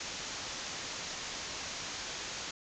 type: low-pass noise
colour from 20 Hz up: white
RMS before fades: -41 dBFS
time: 0-2.51 s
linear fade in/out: 5 ms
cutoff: 7100 Hz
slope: 96 dB/octave
effects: none